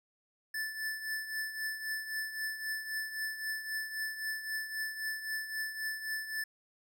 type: tone with tremolo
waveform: square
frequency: 1752 Hz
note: A6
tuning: 8 cents flat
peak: -33 dBFS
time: 0.54-6.44 s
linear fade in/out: 5 ms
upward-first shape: triangle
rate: 3.8 Hz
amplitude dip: 70%
effects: none